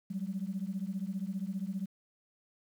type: beating tone pair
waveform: sine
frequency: 185 / 200 Hz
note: F#3 / G3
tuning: 0 / +35 cents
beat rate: 15 Hz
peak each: -36 / -36 dBFS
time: 0.1-1.86 s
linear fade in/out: 10 ms
effects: tanh soft clip ceiling -26 dBFS + 10-bit